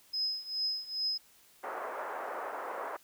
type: tone with tremolo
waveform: sine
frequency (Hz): 5080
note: D#8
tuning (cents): +35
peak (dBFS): -28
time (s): 0.13-1.18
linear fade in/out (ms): 10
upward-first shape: triangle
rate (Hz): 2.4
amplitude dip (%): 90
type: band-pass noise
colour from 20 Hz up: pink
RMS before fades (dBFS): -39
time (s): 1.63-2.97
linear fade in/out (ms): 10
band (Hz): 480 to 1500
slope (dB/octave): 24
effects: white hiss -62 dBFS RMS until 3.03 s